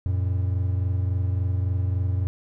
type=tone pair together; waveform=triangle; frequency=90.6 / 114.15 Hz; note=F#2 / A#2; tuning=-36 / -36 cents; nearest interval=major third; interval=400 cents; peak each=-20 / -27 dBFS; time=0.06-2.27 s; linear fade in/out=0 ms; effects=none